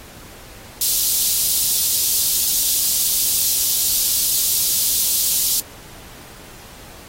white high-pass noise, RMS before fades -18 dBFS, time 0.81-5.6 s, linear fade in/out 2 ms, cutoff 3700 Hz, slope 24 dB/octave, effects pink hiss -41 dBFS RMS until 7.08 s + AAC 48 kbps

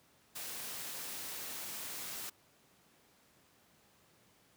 white noise, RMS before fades -43 dBFS, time 0.35-2.3 s, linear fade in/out 10 ms, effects pink hiss -67 dBFS RMS until 4.56 s + high-pass 100 Hz 12 dB/octave

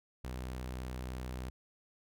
sawtooth tone, 63.1 Hz, B1, 38 cents sharp, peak -35 dBFS, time 0.24-1.5 s, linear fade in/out 5 ms, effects none

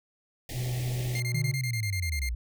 pink band-stop noise, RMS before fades -39 dBFS, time 0.49-1.2 s, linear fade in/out 2 ms, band 820 to 1800 Hz, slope 96 dB/octave
triangle tone with pitch glide, 124.3 to 121.6 Hz, B2 to B2, +12 to -26 cents, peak -26 dBFS, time 0.53-1.56 s, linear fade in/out 50 ms, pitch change -38 cents, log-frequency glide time 1.04-1.39 s
sawtooth tone bursts, 2111 Hz, C7, 15 cents sharp, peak -29 dBFS, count 12, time 1.15-2.29 s, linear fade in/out 2 ms, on 73 ms, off 24 ms
sine linear sweep, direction down, 157.5 to 55 Hz, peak -28 dBFS, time 1.34-2.35 s, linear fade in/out 5 ms
effects none

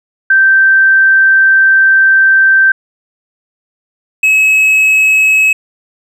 sine / triangle tone pair in turn, 1560 / 2570 Hz, G6 / E7, -9 / -45 cents, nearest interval major sixth, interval 864 cents, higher second, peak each -4 dBFS, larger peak neither, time 0.3-2.72 / 4.23-5.53 s, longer first, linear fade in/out 5 ms, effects none

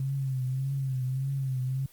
sine tone with vibrato, 132.7 Hz, C3, 25 cents sharp, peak -27 dBFS, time 0-1.86 s, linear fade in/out 2 ms, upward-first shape triangle, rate 1.7 Hz, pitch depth 76 cents each way, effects white hiss -57 dBFS RMS until 1.92 s + Opus 24 kbps

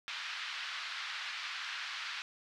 pink band-pass noise, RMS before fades -41 dBFS, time 0.08-2.22 s, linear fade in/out 0 ms, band 1300 to 4500 Hz, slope 24 dB/octave, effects none

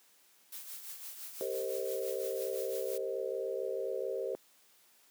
blue noise with tremolo, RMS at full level -43 dBFS, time 0.52-2.98 s, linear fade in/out 5 ms, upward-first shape triangle, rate 5.9 Hz, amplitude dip 60%
sine chord, C minor seventh, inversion second, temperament equal with one note detuned, 392 / 456.3 / 523.3 / 622.3 Hz, G4 / Bb4 / C5 / Eb5, 0 / -37 / 0 / 0 cents, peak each -38 / -39 / -37 / -43 dBFS, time 1.41-4.35 s, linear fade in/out 0 ms
effects white hiss -65 dBFS RMS until 5.1 s + high-pass 200 Hz 12 dB/octave

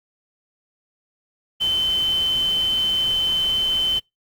sine tone in noise, 3067 Hz, G7, 38 cents flat, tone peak -18 dBFS, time 1.6-4 s, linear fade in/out 20 ms, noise pink, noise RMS -36 dBFS, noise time 1.6-4 s, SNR +15 dB, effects noise-tail reverb RT60 0.2 s tail -26 dB re dry + Opus 48 kbps

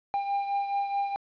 triangle beating tone pair, 799 / 803.7 Hz, G5 / G5, +33 / +43 cents, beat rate 4.7 Hz, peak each -25 / -33 dBFS, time 0.14-1.16 s, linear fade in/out 0 ms, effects resampled to 11025 Hz + 10-bit

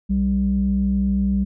sine tone pair together, 62.74 / 196 Hz, B1 / G3, +28 / 0 cents, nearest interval octave + minor sixth, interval 1972 cents, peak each -22 / -17 dBFS, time 0.09-1.45 s, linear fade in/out 20 ms, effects tanh soft clip ceiling -10 dBFS

